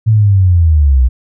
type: linear sweep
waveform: sine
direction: down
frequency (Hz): 112.7 to 59.6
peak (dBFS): -5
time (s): 0.06-1.09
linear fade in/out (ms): 20
effects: none